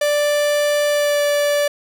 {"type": "tone with pitch glide", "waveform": "45% pulse", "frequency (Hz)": [587.3, 581.6], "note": ["D5", "D5"], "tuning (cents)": [0, -17], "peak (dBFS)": -15, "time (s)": [0.01, 1.68], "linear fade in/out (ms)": 5, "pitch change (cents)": -17, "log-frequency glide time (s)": [0.89, 1.22], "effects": []}